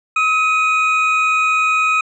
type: tone pair together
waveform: triangle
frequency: 1278.7 / 2489 Hz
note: D#6 / D#7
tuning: +47 / 0 cents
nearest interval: octave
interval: 1153 cents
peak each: -14 dBFS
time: 0.16-2.01 s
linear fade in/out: 5 ms
effects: resampled to 22050 Hz